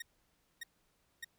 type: tone bursts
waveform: sawtooth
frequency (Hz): 1864.7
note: A#6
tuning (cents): 0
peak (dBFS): -37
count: 3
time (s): 0-1.246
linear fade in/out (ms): 5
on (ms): 22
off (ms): 590
effects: pink hiss -75 dBFS RMS until 1.38 s